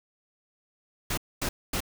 pink noise bursts, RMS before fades -29 dBFS, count 3, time 1.1-1.805 s, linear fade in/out 5 ms, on 75 ms, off 240 ms, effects none

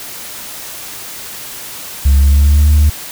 sine tone with pitch glide, 68.9 to 74.7 Hz, C#2 to D2, -10 to +30 cents, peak -3 dBFS, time 2.05-2.9 s, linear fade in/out 10 ms, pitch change +140 cents, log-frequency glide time 2.2-2.68 s, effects tanh soft clip ceiling -4 dBFS + white hiss -28 dBFS RMS until 3.11 s

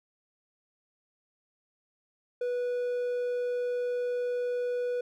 triangle tone, 490.4 Hz, B4, 12 cents flat, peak -26 dBFS, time 2.41-5.01 s, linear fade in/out 5 ms, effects none

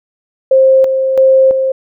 sine tone with tremolo, 529 Hz, C5, 19 cents sharp, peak -4 dBFS, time 0.51-1.72 s, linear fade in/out 5 ms, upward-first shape square, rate 1.5 Hz, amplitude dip 50%, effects none

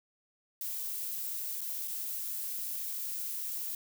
violet noise with dropouts, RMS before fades -37 dBFS, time 0.61-3.75 s, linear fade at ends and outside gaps 2 ms, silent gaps 1.608-1.614 / 1.876-1.88 s, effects none

